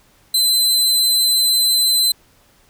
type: tone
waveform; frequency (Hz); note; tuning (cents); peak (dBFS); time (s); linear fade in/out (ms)
sawtooth; 4053; B7; +44; -10; 0.34-2.12; 5
effects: pink hiss -54 dBFS RMS until 2.69 s